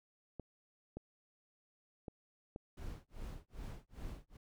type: clicks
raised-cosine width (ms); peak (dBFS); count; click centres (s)
2; -31; 4; 0.397 / 0.97 / 2.082 / 2.561
type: noise with tremolo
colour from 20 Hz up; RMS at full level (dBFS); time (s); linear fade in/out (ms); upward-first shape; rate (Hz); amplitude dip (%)
brown; -44; 2.77-4.37; 5; sine; 2.5; 100
effects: none